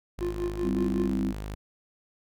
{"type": "tone", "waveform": "sawtooth", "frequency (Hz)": 51.91, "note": "G#1", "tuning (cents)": 0, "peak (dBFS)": -30, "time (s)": [0.18, 1.55], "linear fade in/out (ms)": 10}
{"type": "tone with tremolo", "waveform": "triangle", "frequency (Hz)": 350.7, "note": "F4", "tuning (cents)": 7, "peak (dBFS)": -24, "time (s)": [0.21, 1.11], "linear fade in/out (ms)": 5, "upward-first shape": "sine", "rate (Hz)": 5.3, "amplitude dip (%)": 80}
{"type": "clicks", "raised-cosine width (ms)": 1, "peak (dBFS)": -32, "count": 11, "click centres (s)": [0.362, 0.393, 0.435, 0.472, 0.544, 0.665, 0.752, 0.783, 0.924, 0.998, 1.126]}
{"type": "chord", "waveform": "sine", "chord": "C major", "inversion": "second", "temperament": "equal", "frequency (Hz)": [196, 261.6, 329.6], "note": ["G3", "C4", "E4"], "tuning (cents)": [0, 0, 0], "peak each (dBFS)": [-28, -30, -33], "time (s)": [0.62, 1.34], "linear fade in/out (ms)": 50}
{"effects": []}